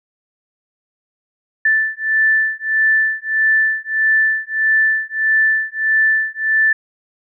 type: beating tone pair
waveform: sine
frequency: 1760 / 1761.6 Hz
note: A6 / A6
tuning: 0 / +2 cents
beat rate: 1.6 Hz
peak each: -16 dBFS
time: 1.65-6.73 s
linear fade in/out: 5 ms
effects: none